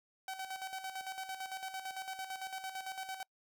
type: tone with tremolo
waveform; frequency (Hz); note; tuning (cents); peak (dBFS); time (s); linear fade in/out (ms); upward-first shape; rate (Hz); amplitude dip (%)
sawtooth; 762; G5; -49; -35; 0.28-3.23; 2; square; 8.9; 60
effects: noise-tail reverb RT60 0.1 s tail -26 dB re dry